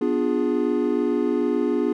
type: chord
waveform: triangle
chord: B diminished seventh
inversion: none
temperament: equal with one note detuned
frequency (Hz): 246.9 / 293.7 / 352.9 / 415.3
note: B3 / D4 / F4 / Ab4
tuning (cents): 0 / 0 / +18 / 0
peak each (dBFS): -23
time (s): 0.01-1.93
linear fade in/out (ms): 5
effects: none